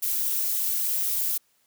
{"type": "noise with flanger", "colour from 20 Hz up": "violet", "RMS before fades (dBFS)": -26, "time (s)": [0.02, 1.38], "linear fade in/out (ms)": 10, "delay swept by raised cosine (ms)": [0.41, 6.11], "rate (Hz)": 3.8, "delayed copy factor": -0.75, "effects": ["white hiss -67 dBFS RMS until 1.66 s", "high-pass 60 Hz 12 dB/octave"]}